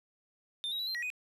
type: tone with pitch steps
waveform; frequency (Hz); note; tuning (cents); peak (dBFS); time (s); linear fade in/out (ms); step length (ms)
triangle; 3596 / 3821 / 3937 / 4141 / 1912 / 2493; A7 / A#7 / B7 / C8 / A#6 / D#7; +37 / +42 / -6 / -19 / +43 / +3; -32; 0.64-1.102; 0; 77
effects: none